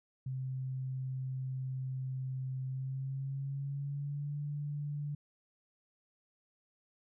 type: tone with pitch glide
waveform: sine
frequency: 130.81 to 145.98 Hz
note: C3 to D3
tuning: 0 to -10 cents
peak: -35 dBFS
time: 0.26-5.15 s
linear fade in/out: 5 ms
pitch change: +190 cents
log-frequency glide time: 2.66-4.39 s
effects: none